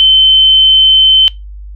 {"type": "tone", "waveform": "sine", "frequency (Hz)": 3075, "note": "G7", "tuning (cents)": -34, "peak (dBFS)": -3, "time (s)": [0, 1.28], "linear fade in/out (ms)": 0, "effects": ["noise-tail reverb RT60 0.2 s tail -21 dB re dry", "added 50 Hz sine -25 dBFS peak until 1.75 s"]}